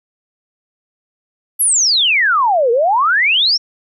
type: exponential two-way sweep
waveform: sine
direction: down then up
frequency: 11980 to 450 to 5670 Hz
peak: -10 dBFS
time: 1.59-3.58 s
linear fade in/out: 20 ms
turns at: 2.71 s
effects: none